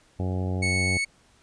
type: harmonic tone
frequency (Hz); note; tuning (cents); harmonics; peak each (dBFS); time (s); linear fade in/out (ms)
92.5; F#2; 0; 1 / 2 / 3 / 4 / 5 / 6 / 7 / 8 / 9; -26 / -32 / -36 / -38 / -40 / -42 / -43 / -44 / -45; 0.19-0.98; 10
type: tone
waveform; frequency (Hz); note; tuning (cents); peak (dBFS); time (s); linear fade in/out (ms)
40% pulse; 2211; C#7; -5; -23; 0.62-1.05; 10
effects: pink hiss -60 dBFS RMS until 1.42 s + resampled to 22050 Hz